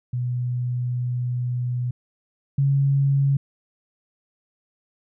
sine tone pair in turn, 123.47 / 138.59 Hz, B2 / C#3, 0 / 0 cents, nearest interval major second, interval 200 cents, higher second, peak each -22 / -16 dBFS, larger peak second, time 0.13-1.91 / 2.58-3.37 s, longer first, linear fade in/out 5 ms, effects none

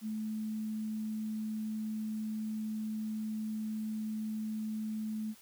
sine tone, 216.7 Hz, A3, 26 cents flat, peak -34 dBFS, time 0.01-5.35 s, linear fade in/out 50 ms, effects white hiss -59 dBFS RMS until 5.41 s

